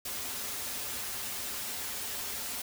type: noise with comb filter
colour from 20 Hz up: white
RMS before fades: -37 dBFS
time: 0.05-2.62 s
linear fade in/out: 5 ms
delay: 6.2 ms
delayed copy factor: -1
effects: none